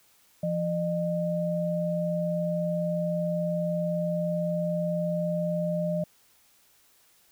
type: tone pair together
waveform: sine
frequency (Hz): 170.89 / 609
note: F3 / D#5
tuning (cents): -37 / -37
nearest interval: octave + minor seventh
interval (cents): 2200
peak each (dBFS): -28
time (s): 0.43-6.04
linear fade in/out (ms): 5
effects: white hiss -62 dBFS RMS until 7.31 s